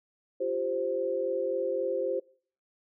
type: chord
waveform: sine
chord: F suspended second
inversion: none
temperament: just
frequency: 349.2 / 392.9 / 523.8 Hz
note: F4 / G4 / C5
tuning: 0 / +4 / +2 cents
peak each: -35 / -33 / -29 dBFS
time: 0.4-2.2 s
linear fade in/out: 10 ms
effects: noise-tail reverb RT60 0.5 s tail -23 dB re dry